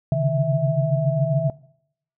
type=tone cluster; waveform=sine; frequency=134.7 / 142 / 155.5 / 655 Hz; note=C#3 / C#3 / D#3 / E5; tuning=-49 / +42 / -1 / -11 cents; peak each=-23 dBFS; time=0.12-1.5 s; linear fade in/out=2 ms; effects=noise-tail reverb RT60 0.7 s tail -21 dB re dry